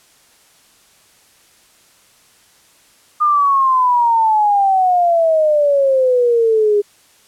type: exponential sweep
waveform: sine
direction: down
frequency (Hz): 1221 to 406.5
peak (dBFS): -10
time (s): 3.2-6.82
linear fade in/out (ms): 20
effects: white hiss -51 dBFS RMS until 7.27 s + low-pass 11000 Hz 12 dB/octave